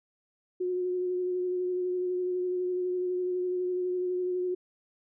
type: tone with vibrato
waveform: sine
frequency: 362.7 Hz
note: F#4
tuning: 34 cents flat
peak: -27 dBFS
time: 0.6-4.55 s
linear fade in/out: 10 ms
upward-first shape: sine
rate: 12 Hz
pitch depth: 18 cents each way
effects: none